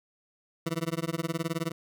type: tone with tremolo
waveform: 20% pulse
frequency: 164.81 Hz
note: E3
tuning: in tune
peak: -21 dBFS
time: 0.66-1.72 s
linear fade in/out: 5 ms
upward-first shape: sine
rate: 19 Hz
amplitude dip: 100%
effects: none